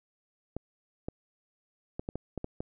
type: clicks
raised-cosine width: 2 ms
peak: -21 dBFS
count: 8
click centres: 0.566 / 1.085 / 1.995 / 2.089 / 2.156 / 2.377 / 2.444 / 2.605 s
effects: none